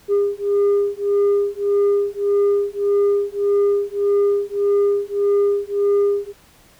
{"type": "beating tone pair", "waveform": "sine", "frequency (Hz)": [403.7, 405.4], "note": ["G#4", "G#4"], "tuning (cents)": [-49, -42], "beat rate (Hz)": 1.7, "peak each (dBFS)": -16, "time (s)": [0.08, 6.33], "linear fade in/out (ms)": 50, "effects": ["tanh soft clip ceiling -12 dBFS", "pink hiss -51 dBFS RMS until 6.79 s"]}